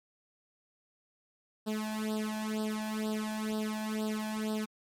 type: tone with flanger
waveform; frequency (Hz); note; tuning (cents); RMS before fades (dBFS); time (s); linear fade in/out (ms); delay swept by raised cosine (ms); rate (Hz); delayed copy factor
sawtooth; 215.8; A3; -33; -34; 1.66-4.66; 20; 0.22 to 1.22; 2.1; +0.9
effects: MP3 64 kbps